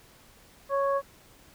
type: harmonic tone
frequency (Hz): 554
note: C#5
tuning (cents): -1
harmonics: 1 / 2 / 3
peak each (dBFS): -25 / -28 / -41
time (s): 0.69-1.02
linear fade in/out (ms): 50
effects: pink hiss -56 dBFS RMS until 1.54 s